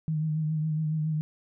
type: tone with vibrato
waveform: sine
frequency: 155.56 Hz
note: D#3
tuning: in tune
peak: -25 dBFS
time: 0.08-1.21 s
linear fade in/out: 0 ms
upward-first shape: triangle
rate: 7.2 Hz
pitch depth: 43 cents each way
effects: none